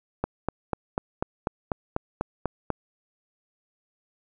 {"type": "click train", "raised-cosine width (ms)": 1, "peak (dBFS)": -11, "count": 11, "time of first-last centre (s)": [0.24, 2.703], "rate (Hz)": 4.06, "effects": []}